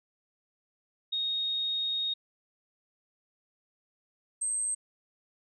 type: tone pair in turn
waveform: sine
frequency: 3729 / 8297 Hz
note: A#7 / C9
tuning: 0 / -16 cents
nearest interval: octave + major second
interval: 1384 cents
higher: second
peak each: -28 dBFS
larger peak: neither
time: 1.12-2.14 / 4.41-4.75 s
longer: first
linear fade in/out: 10 ms
effects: none